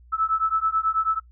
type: beating tone pair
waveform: sine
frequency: 1305 / 1314.2 Hz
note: E6 / E6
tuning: -18 / -6 cents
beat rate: 9.2 Hz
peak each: -23 dBFS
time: 0.12-1.2 s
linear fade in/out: 20 ms
effects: noise-tail reverb RT60 0.1 s tail -21 dB re dry + added 60 Hz sine -48 dBFS peak until 1.31 s